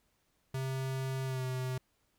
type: tone with pitch glide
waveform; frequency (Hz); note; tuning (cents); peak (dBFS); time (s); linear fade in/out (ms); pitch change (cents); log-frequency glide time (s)
square; 132.5 to 128.73; C3 to C3; +22 to -28; -34; 0.54-1.78; 5; -50; 1.25-1.44
effects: pink hiss -75 dBFS RMS until 2.18 s